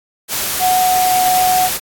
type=tone in noise; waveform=sine; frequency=737 Hz; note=F#5; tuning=7 cents flat; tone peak=-11 dBFS; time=0.59-1.7 s; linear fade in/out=50 ms; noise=white; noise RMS=-19 dBFS; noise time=0.28-1.8 s; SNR=+5 dB; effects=AAC 64 kbps